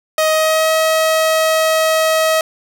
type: tone with pitch glide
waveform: sawtooth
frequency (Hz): 628 to 637.5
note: D#5 to D#5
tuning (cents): +16 to +42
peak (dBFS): -8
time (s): 0.18-2.41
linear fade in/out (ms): 2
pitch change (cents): +26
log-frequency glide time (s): 0.32-0.71
effects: none